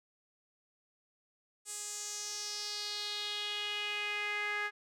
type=tone with band-pass filter sweep; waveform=sawtooth; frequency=415.3 Hz; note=G#4; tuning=in tune; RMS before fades=-38 dBFS; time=1.65-4.71 s; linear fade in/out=50 ms; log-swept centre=8200 to 1800 Hz; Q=3.6; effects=none